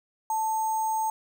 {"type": "tone with sample-and-hold", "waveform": "sine", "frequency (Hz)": 880, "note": "A5", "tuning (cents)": 0, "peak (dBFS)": -24, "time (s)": [0.3, 1.1], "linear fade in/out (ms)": 2, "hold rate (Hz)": 7350, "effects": []}